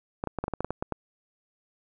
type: clicks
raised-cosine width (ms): 1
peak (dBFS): -15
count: 11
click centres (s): 0.239 / 0.273 / 0.387 / 0.44 / 0.481 / 0.537 / 0.606 / 0.646 / 0.706 / 0.825 / 0.923
effects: none